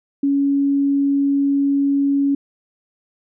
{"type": "tone", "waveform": "sine", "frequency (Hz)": 279.6, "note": "C#4", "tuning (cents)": 15, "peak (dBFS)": -14, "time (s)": [0.23, 2.35], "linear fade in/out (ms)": 5, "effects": []}